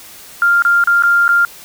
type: tone with dropouts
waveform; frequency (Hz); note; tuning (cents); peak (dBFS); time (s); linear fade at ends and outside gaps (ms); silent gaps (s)
sine; 1396.9; F6; 0; -8; 0.42-1.45; 1; 0.622-0.65 / 0.839-0.873 / 1.024-1.035 / 1.28-1.29
effects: white hiss -37 dBFS RMS until 1.64 s